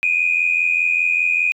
sine tone pair together, 2404 / 2489 Hz, D7 / D#7, +40 / 0 cents, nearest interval minor second, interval 60 cents, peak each -19 / -16 dBFS, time 0.03-1.52 s, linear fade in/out 0 ms, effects tanh soft clip ceiling -7 dBFS

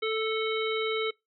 harmonic tone with a mistuned harmonic, 440 Hz, A4, in tune, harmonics 1 / 3 / 5 / 7 / 9, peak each -28 / -35 / -34 / -38 / -38 dBFS, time 0.02-1.11 s, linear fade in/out 10 ms, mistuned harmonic 9, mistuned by -56 cents, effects noise-tail reverb RT60 0.2 s tail -25 dB re dry

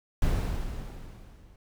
brown noise with level ramp, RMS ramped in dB -24 to -54 dBFS, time 0.22-1.56 s, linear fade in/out 2 ms, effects none

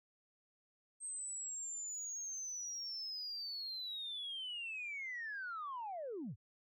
sine linear sweep, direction down, 8372 to 78 Hz, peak -40 dBFS, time 1-6.36 s, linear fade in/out 50 ms, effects tanh soft clip ceiling -37 dBFS

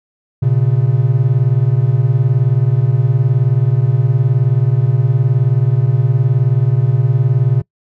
triangle beating tone pair, 117.9 / 136.9 Hz, A#2 / C#3, +20 / -21 cents, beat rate 19 Hz, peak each -11 dBFS, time 0.42-7.62 s, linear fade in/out 10 ms, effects noise-tail reverb RT60 0.1 s tail -24 dB re dry

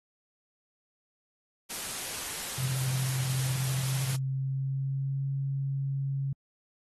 white noise, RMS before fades -36 dBFS, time 1.69-4.17 s, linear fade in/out 20 ms
sine tone with pitch glide, 130.81 to 137.08 Hz, C3 to C#3, 0 to -19 cents, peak -28 dBFS, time 2.58-6.33 s, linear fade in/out 5 ms, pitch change +81 cents, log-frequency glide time 3.49-5.28 s
effects AAC 32 kbps

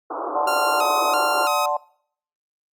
white band-pass noise, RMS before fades -28 dBFS, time 0.1-1.46 s, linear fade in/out 10 ms, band 290 to 1300 Hz, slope 96 dB/octave
sine chord, D dominant seventh, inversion none, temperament equal, 587.3 / 740 / 880 / 1046.5 Hz, D5 / F#5 / A5 / C6, 0 / 0 / 0 / 0 cents, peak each -25 dBFS, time 0.35-1.77 s, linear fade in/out 5 ms
sawtooth tone with vibrato, 1325 Hz, E6, 9 cents sharp, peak -19 dBFS, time 0.47-1.66 s, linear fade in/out 5 ms, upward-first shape square, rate 1.5 Hz, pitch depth 80 cents each way
effects noise-tail reverb RT60 0.6 s tail -23 dB re dry + Opus 48 kbps

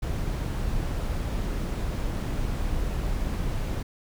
brown noise, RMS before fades -28 dBFS, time 0.02-3.83 s, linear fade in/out 10 ms, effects none

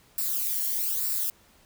violet noise with flanger, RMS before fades -28 dBFS, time 0.18-1.3 s, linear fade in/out 0 ms, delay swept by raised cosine 0.31 to 0.82 ms, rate 1.1 Hz, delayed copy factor -0.65, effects pink hiss -59 dBFS RMS until 1.65 s

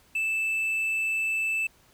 triangle tone, 2637 Hz, E7, in tune, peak -23 dBFS, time 0.15-1.67 s, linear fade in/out 5 ms, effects pink hiss -60 dBFS RMS until 1.93 s

